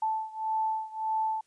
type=beating tone pair; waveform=sine; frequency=877 / 878.7 Hz; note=A5 / A5; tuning=-6 / -3 cents; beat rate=1.7 Hz; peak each=-30 / -32 dBFS; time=0.02-1.41 s; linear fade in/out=5 ms; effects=white hiss -70 dBFS RMS until 1.46 s + resampled to 22050 Hz